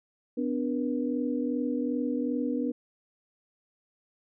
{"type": "tone cluster", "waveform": "sine", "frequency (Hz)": [251, 293.6, 479.1], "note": ["B3", "D4", "A#4"], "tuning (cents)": [28, 0, 47], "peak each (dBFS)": [-29, -31, -34], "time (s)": [0.37, 2.72], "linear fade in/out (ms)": 10, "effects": []}